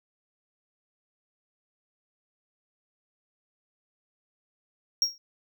triangle tone with exponential decay, 5588 Hz, F8, in tune, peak -16 dBFS, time 5.02-5.18 s, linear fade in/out 1 ms, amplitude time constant 34 ms, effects none

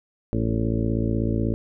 harmonic tone with a mistuned harmonic, 56.2 Hz, A1, 37 cents sharp, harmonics 1 / 2 / 3 / 4 / 5 / 6 / 7 / 8 / 9 / 10, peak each -28 / -25 / -34 / -27 / -30 / -30 / -38 / -33 / -43 / -37 dBFS, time 0.33-1.54 s, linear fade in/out 0 ms, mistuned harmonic 8, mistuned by -30 cents, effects none

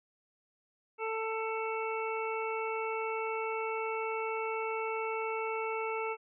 harmonic tone, 444.1 Hz, A4, 16 cents sharp, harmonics 1 / 2 / 3 / 5 / 6, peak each -35 / -38 / -40 / -42 / -43 dBFS, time 0.98-6.17 s, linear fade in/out 50 ms, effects none

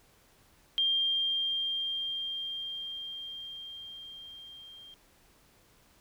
sine tone with level ramp, 3193 Hz, G7, 31 cents sharp, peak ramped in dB -24 to -48 dBFS, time 0.78-4.94 s, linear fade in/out 0 ms, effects pink hiss -63 dBFS RMS until 6 s

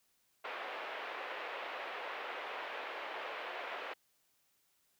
pink band-pass noise, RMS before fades -43 dBFS, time 0.44-3.94 s, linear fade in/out 10 ms, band 480 to 2900 Hz, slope 24 dB/octave, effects white hiss -75 dBFS RMS until 4.99 s

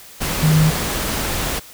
sine tone in noise, 156 Hz, D#3, 5 cents sharp, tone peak -11 dBFS, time 0.42-0.71 s, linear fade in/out 20 ms, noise pink, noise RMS -22 dBFS, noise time 0.2-1.6 s, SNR +8 dB, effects white hiss -41 dBFS RMS until 1.73 s

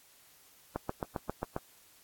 click train, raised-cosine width 1 ms, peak -18 dBFS, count 7, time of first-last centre 0.76-1.564 s, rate 7.46 Hz, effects white hiss -61 dBFS RMS until 2.03 s + AAC 64 kbps

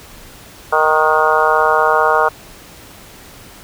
harmonic tone with a mistuned harmonic, 155.56 Hz, D#3, in tune, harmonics 3 / 4 / 5 / 6 / 7 / 8 / 9, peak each -18 / -18 / -18 / -18 / -18 / -18 / -18 dBFS, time 0.72-2.29 s, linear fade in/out 10 ms, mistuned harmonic 9, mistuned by +37 cents, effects pink hiss -39 dBFS RMS until 3.63 s

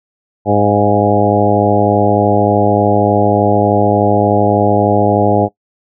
harmonic tone with a mistuned harmonic, 103.4 Hz, G#2, 7 cents flat, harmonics 1 / 2 / 3 / 4 / 5 / 6 / 7 / 8, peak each -17 / -17 / -17 / -17 / -17 / -17 / -17 / -17 dBFS, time 0.45-5.49 s, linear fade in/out 50 ms, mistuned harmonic 7, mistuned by -25 cents, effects noise-tail reverb RT60 0.1 s tail -19 dB re dry

